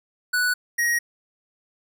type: tone pair in turn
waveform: square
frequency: 1480 / 1888.9 Hz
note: F#6 / A#6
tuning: 0 / +22 cents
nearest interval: major third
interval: 422 cents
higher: second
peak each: -20 dBFS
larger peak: neither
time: 0.33-0.54 / 0.78-0.99 s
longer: neither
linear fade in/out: 10 ms
effects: none